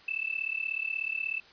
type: tone with amplitude modulation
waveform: sine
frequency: 2639 Hz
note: E7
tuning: 1 cent sharp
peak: -26 dBFS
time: 0.08-1.4 s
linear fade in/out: 5 ms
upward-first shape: sine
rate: 36.5 Hz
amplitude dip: 90%
effects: white hiss -55 dBFS RMS until 1.52 s + resampled to 11025 Hz